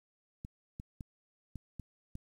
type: clicks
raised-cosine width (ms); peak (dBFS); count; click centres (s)
5; -30; 6; 0.449 / 0.799 / 1.008 / 1.557 / 1.797 / 2.154
effects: 10-bit